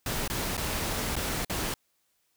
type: noise with dropouts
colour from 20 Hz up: pink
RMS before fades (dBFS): -31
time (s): 0.06-1.74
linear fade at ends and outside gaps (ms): 2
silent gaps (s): 0.278-0.299 / 0.569-0.577 / 1.156-1.164 / 1.448-1.497
effects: white hiss -73 dBFS RMS until 2.36 s